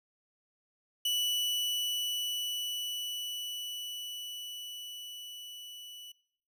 40% pulse tone with level ramp, 2960 Hz, F#7, in tune, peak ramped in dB -27 to -45 dBFS, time 1.05-6.12 s, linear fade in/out 5 ms, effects noise-tail reverb RT60 0.6 s tail -21 dB re dry

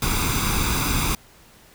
pink noise with comb filter, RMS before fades -22 dBFS, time 0.02-1.15 s, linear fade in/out 2 ms, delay 0.82 ms, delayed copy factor +0.7, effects pink hiss -51 dBFS RMS until 1.74 s

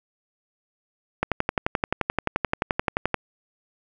click train, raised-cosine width 0.5 ms, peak -6 dBFS, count 23, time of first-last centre 1.23-3.143 s, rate 11.5 Hz, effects none

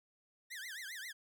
sawtooth tone with vibrato, 1788 Hz, A6, 27 cents sharp, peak -40 dBFS, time 0.5-1.13 s, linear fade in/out 20 ms, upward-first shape triangle, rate 7.5 Hz, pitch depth 300 cents each way, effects none

